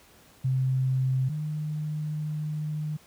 sine tone pair in turn, 130.81 / 152.35 Hz, C3 / D#3, 0 / -36 cents, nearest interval minor third, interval 264 cents, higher second, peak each -22 / -28 dBFS, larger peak first, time 0.44-1.29 / 1.29-2.97 s, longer second, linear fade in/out 10 ms, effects pink hiss -56 dBFS RMS until 3.06 s + high-pass 60 Hz 12 dB/octave

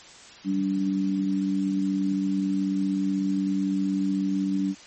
sine tone pair together, 193 / 289 Hz, G3 / D4, -27 / -28 cents, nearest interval perfect fifth, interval 699 cents, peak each -25 dBFS, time 0.44-4.75 s, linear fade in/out 50 ms, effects white hiss -47 dBFS RMS until 4.86 s + MP3 32 kbps

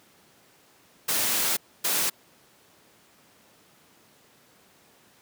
white noise bursts at uneven times, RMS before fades -25 dBFS, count 2, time 1.08-1.57 / 1.84-2.1 s, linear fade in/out 10 ms, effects pink hiss -58 dBFS RMS until 5.21 s + high-pass 150 Hz 12 dB/octave

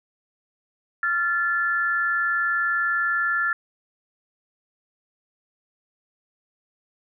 sine tone pair together, 1380 / 1740 Hz, F6 / A6, -21 / -20 cents, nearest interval major third, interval 401 cents, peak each -23 / -23 dBFS, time 1.03-3.53 s, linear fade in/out 2 ms, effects none

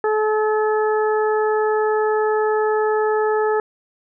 harmonic tone, 430 Hz, A4, 40 cents flat, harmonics 1 / 2 / 3 / 4, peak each -17 / -23 / -27 / -29 dBFS, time 0.04-3.6 s, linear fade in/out 2 ms, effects none

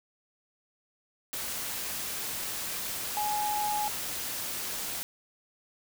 sine tone in noise, 838 Hz, G#5, 15 cents sharp, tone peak -28 dBFS, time 3.17-3.88 s, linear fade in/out 0 ms, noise white, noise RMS -35 dBFS, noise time 1.33-5.03 s, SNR +4 dB, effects none

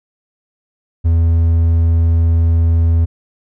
triangle tone, 82.9 Hz, E2, 10 cents sharp, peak -7 dBFS, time 1.04-3.06 s, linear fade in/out 20 ms, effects none

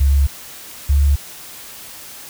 sine tone pair in turn, 69.5 / 70.92 Hz, C#2 / C#2, +5 / +40 cents, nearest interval unison, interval 35 cents, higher second, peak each -10 dBFS, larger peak neither, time 0-0.27 / 0.89-1.16 s, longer neither, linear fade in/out 10 ms, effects white hiss -36 dBFS RMS until 2.29 s

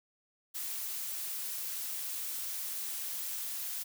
blue noise, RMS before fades -38 dBFS, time 0.54-3.84 s, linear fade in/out 20 ms, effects none

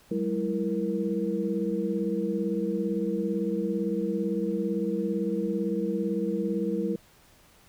sine tone cluster, 188.9 / 206.7 / 330.1 / 469.1 Hz, F#3 / G#3 / E4 / A#4, +36 / -8 / +2 / +11 cents, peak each -31 dBFS, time 0.11-6.96 s, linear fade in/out 5 ms, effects pink hiss -58 dBFS RMS until 7.68 s

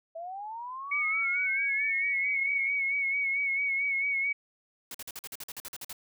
sine linear sweep, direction up, 644 to 2329 Hz, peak -36 dBFS, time 0.15-2.71 s, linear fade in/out 10 ms
sine tone with vibrato, 2217 Hz, C#7, in tune, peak -26 dBFS, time 0.91-4.33 s, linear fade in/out 10 ms, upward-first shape sine, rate 4.5 Hz, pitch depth 44 cents each way
white noise bursts, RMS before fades -40 dBFS, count 13, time 4.91-5.929 s, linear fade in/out 2 ms, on 35 ms, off 47 ms
effects none

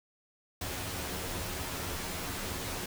pink noise with comb filter, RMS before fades -37 dBFS, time 0.61-2.86 s, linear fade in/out 5 ms, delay 11 ms, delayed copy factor +0.6, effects none

